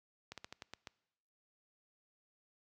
slowing click train, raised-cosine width 0.2 ms, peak -28 dBFS, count 7, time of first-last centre 0.32-0.872 s, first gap 57 ms, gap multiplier 1.19, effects noise-tail reverb RT60 0.9 s tail -23 dB re dry + high-pass 60 Hz 12 dB/octave

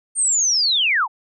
sine linear sweep, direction down, 8870 to 776 Hz, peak -15 dBFS, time 0.15-1.08 s, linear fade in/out 50 ms, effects none

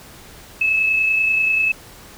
sine tone with amplitude modulation, 2599 Hz, E7, 25 cents flat, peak -13 dBFS, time 0.61-1.72 s, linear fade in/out 5 ms, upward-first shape sine, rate 30.3 Hz, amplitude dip 35%, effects pink hiss -42 dBFS RMS until 2.17 s

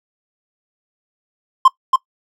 triangle tone with echo, 1050 Hz, C6, 6 cents sharp, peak -3 dBFS, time 1.65-1.68 s, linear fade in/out 5 ms, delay 280 ms, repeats 1, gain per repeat -4 dB, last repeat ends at 1.96 s, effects noise-tail reverb RT60 0.1 s tail -20 dB re dry

